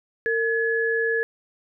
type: tone pair together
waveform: sine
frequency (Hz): 456.4 / 1700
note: A#4 / G#6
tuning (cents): -37 / +40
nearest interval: octave + major seventh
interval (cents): 2277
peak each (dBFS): -23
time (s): 0.26-1.23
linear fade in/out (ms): 0
effects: none